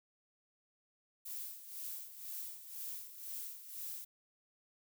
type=noise with tremolo; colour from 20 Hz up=violet; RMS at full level=-43 dBFS; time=1.25-4.05 s; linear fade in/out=10 ms; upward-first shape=sine; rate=2 Hz; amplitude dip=70%; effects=none